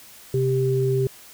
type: tone pair together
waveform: sine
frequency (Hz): 130.81 / 393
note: C3 / G4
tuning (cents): 0 / +4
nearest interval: octave + perfect fifth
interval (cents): 1904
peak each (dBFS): -21 / -21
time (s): 0.34-1.07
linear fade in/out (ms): 2
effects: white hiss -46 dBFS RMS until 1.33 s